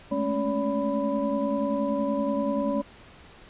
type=tone cluster; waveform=sine; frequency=211.5 / 222 / 277.7 / 571 / 993 Hz; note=G#3 / A3 / C#4 / D5 / B5; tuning=+32 / +16 / +3 / -49 / +9 cents; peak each=-31 / -33 / -28 / -28 / -34 dBFS; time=0.11-2.82 s; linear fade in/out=10 ms; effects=pink hiss -50 dBFS RMS until 3.49 s + resampled to 8000 Hz